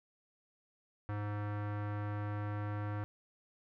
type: tone with low-pass filter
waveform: square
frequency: 103.83 Hz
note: G#2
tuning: in tune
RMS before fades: -38 dBFS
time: 1.09-3.04 s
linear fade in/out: 0 ms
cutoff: 1500 Hz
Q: 1.9
effects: none

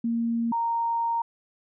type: tone pair in turn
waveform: sine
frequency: 231.9 / 927.6 Hz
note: A#3 / A#5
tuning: -9 / -9 cents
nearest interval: 2 octaves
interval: 2400 cents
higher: second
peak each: -23 / -23 dBFS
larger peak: neither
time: 0.04-0.52 / 0.52-1.22 s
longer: second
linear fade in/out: 5 ms
effects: none

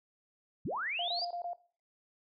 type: linear sweep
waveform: sine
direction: up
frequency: 82.41 to 4978 Hz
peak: -33 dBFS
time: 0.65-1.25 s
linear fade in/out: 5 ms
type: tone bursts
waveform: sine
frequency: 698.5 Hz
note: F5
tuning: in tune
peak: -35 dBFS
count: 5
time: 0.99-1.533 s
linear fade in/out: 2 ms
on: 91 ms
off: 22 ms
effects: noise-tail reverb RT60 0.4 s tail -17 dB re dry

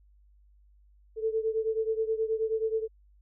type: beating tone pair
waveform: sine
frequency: 440 / 449.4 Hz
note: A4 / A4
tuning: 0 / +37 cents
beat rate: 9.4 Hz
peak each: -28 / -31 dBFS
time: 1.16-2.88 s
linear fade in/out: 50 ms
effects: added 50 Hz sine -57 dBFS peak until 3.21 s

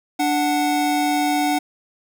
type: tone pair together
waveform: square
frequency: 293.9 / 740.6 Hz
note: D4 / F#5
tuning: +1 / +1 cents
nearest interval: octave + major third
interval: 1600 cents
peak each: -21 dBFS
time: 0.19-1.59 s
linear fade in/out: 10 ms
effects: none

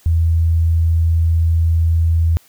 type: tone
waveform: sine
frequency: 82.41 Hz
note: E2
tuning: in tune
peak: -11 dBFS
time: 0.06-2.37 s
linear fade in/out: 0 ms
effects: white hiss -51 dBFS RMS until 2.48 s

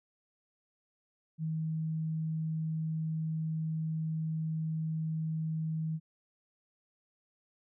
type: tone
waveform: sine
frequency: 159 Hz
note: D#3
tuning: 38 cents sharp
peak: -31 dBFS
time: 1.38-6 s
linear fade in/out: 50 ms
effects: none

